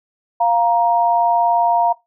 sine tone pair together, 698.5 / 939 Hz, F5 / A#5, 0 / +12 cents, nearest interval perfect fourth, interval 512 cents, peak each -15 dBFS, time 0.4-1.93 s, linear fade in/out 10 ms, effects noise-tail reverb RT60 0.2 s tail -21 dB re dry

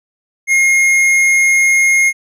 triangle tone with hard clipping, 2143 Hz, C7, 41 cents sharp, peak -10 dBFS, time 0.47-2.13 s, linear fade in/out 50 ms, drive 13 dB, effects none

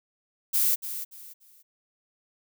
violet noise with echo, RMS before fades -23 dBFS, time 0.53-0.76 s, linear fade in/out 20 ms, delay 290 ms, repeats 3, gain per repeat -11 dB, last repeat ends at 1.63 s, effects none

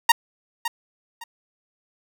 sawtooth tone with echo, 932.3 Hz, A#5, in tune, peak -7 dBFS, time 0.09-0.12 s, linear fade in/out 5 ms, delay 560 ms, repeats 2, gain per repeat -12 dB, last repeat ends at 1.24 s, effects none

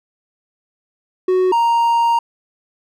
triangle tone pair in turn, 370 / 932.3 Hz, F#4 / A#5, 0 / 0 cents, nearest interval octave + major third, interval 1600 cents, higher second, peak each -10 dBFS, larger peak neither, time 1.28-1.52 / 1.52-2.19 s, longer second, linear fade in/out 5 ms, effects none

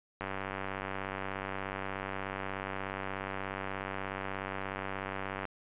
click train, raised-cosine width 0.5 ms, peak -21 dBFS, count 508, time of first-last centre 0.21-5.453 s, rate 96.7 Hz, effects resampled to 8000 Hz

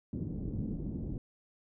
white low-pass noise, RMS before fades -37 dBFS, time 0.13-1.18 s, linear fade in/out 2 ms, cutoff 280 Hz, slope 24 dB/octave, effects none

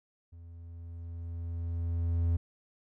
triangle tone with level ramp, 84.5 Hz, E2, 43 cents sharp, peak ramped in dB -45 to -22 dBFS, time 0.32-2.37 s, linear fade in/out 10 ms, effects none

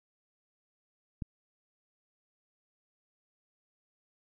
click, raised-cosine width 5 ms, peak -23 dBFS, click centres 1.222 s, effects none

